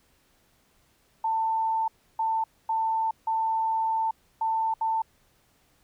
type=tone bursts at uneven times; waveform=sine; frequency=892 Hz; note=A5; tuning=23 cents sharp; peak=-23 dBFS; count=6; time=1.24-1.88 / 2.19-2.44 / 2.69-3.11 / 3.27-4.11 / 4.41-4.74 / 4.81-5.02 s; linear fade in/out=5 ms; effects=pink hiss -65 dBFS RMS until 5.83 s